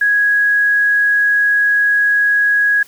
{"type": "tone", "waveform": "sine", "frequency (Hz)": 1661.2, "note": "G#6", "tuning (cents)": 0, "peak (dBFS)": -10, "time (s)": [0.01, 2.83], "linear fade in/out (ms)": 5, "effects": ["white hiss -45 dBFS RMS until 2.87 s"]}